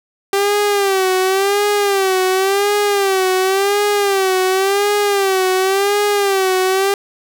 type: tone with vibrato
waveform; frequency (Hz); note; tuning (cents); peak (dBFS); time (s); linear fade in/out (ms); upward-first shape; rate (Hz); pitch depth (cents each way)
sawtooth; 392; G4; 0; -9; 0.33-6.94; 2; sine; 0.92; 90
effects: none